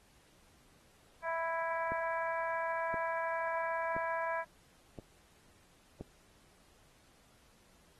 harmonic tone, 329.7 Hz, E4, in tune, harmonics 2 / 3 / 4 / 5 / 6 / 7, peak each -37 / -36 / -47 / -40 / -51 / -49 dBFS, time 1.22-4.45 s, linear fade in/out 50 ms
click train, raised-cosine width 2 ms, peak -30 dBFS, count 5, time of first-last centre 1.92-6.01 s, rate 0.978 Hz
effects pink hiss -66 dBFS RMS until 7.99 s + AAC 32 kbps

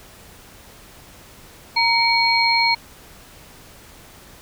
sine tone cluster, 923 / 2251 / 4246 Hz, A#5 / C#7 / C8, -17 / +26 / +25 cents, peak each -19 dBFS, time 1.76-2.75 s, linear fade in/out 10 ms, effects pink hiss -45 dBFS RMS until 4.41 s

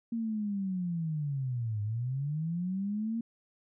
sine linear two-way sweep, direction down then up, 233.1 to 102.3 to 233.1 Hz, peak -30 dBFS, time 0.12-3.21 s, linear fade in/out 5 ms, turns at 1.82 s, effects none

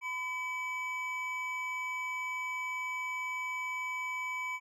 triangle tone pair together, 1013.8 / 2289 Hz, B5 / D7, +45 / -45 cents, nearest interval octave + major second, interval 1410 cents, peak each -37 / -34 dBFS, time 0.01-4.6 s, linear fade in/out 50 ms, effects none

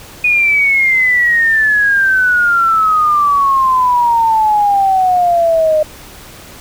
sine exponential sweep, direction down, 2478 to 610 Hz, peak -8 dBFS, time 0.24-5.83 s, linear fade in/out 5 ms, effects pink hiss -35 dBFS RMS until 6.6 s

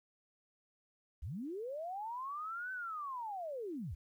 sine linear two-way sweep, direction up then down, 53 to 1537 to 53 Hz, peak -39 dBFS, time 1.22-3.95 s, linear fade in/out 10 ms, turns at 2.72 s, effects 12-bit

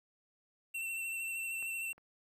square tone with vibrato, 2700 Hz, E7, 41 cents sharp, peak -37 dBFS, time 0.74-1.93 s, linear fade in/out 10 ms, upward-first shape sine, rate 13 Hz, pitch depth 23 cents each way
clicks, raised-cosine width 0.5 ms, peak -39 / -47 / -44 dBFS, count 3, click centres 1.626 / 1.93 / 1.98 s
effects 11-bit

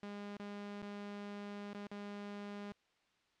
sawtooth tone with dropouts, 203.9 Hz, G#3, 32 cents flat, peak -40 dBFS, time 0.03-2.72 s, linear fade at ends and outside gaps 0 ms, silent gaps 0.369-0.397 / 0.819-0.827 / 1.733-1.748 / 1.87-1.915 s, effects white hiss -75 dBFS RMS until 3.4 s + low-pass 4000 Hz 12 dB/octave

